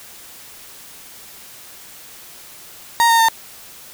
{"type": "tone with pitch steps", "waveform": "35% pulse", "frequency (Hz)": [932.3, 918.9, 905.8], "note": ["A#5", "A#5", "A#5"], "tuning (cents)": [0, -25, -50], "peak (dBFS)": -9, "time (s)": [3, 3.285], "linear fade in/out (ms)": 0, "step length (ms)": 95, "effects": ["white hiss -40 dBFS RMS until 3.93 s"]}